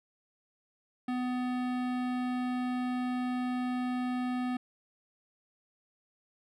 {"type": "tone with hard clipping", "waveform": "sine", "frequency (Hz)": 250, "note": "B3", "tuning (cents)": 21, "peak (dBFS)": -32, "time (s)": [1.08, 4.57], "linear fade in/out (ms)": 5, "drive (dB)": 18, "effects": []}